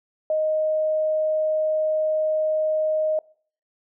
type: tone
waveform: sine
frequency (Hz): 622.3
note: D#5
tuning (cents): 0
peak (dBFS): -19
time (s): 0.3-3.19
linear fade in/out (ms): 2
effects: noise-tail reverb RT60 0.5 s tail -24 dB re dry